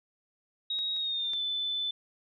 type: tone with pitch glide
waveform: sine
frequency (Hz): 3787 to 3513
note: A#7 to A7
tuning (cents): +27 to -3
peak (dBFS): -29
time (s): 0.7-1.91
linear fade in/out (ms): 5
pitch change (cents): -130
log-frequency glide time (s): 0.96-1.41
type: clicks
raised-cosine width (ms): 0.2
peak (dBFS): -31 / -35 / -28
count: 3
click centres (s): 0.789 / 0.965 / 1.335
effects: none